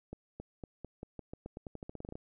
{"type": "accelerating click train", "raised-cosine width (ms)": 2, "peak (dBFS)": -29, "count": 19, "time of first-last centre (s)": [0.13, 2.155], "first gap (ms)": 270, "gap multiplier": 0.88, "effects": []}